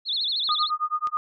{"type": "tone with vibrato", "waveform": "sine", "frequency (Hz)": 3853, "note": "B7", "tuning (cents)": -44, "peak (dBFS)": -23, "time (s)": [0.05, 0.71], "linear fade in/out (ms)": 50, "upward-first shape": "sine", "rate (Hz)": 13, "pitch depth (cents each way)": 210}
{"type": "tone with tremolo", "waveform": "sine", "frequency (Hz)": 1228, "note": "D#6", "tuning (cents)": -23, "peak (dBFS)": -20, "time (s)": [0.49, 1.17], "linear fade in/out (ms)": 0, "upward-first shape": "sine", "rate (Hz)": 9.3, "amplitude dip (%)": 100}
{"type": "click", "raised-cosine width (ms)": 0.2, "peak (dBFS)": -22, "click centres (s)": 1.072}
{"effects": []}